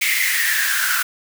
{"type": "noise with high-pass filter sweep", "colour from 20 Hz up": "white", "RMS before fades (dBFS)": -19, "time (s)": [0.01, 1.03], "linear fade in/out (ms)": 10, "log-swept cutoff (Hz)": [2200, 1400], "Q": 10, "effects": []}